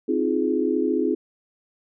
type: chord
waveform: sine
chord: F minor seventh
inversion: second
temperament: just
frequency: 261.9 / 314.3 / 349.2 / 419.1 Hz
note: C4 / Eb4 / F4 / Ab4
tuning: +2 / +18 / 0 / +16 cents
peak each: -25 dBFS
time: 0.08-1.15 s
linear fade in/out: 10 ms
effects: none